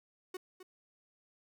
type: tone with echo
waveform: 45% pulse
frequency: 370 Hz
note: F#4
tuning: in tune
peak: -39 dBFS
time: 0.34-0.37 s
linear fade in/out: 5 ms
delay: 260 ms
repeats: 1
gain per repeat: -11 dB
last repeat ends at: 0.63 s
effects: none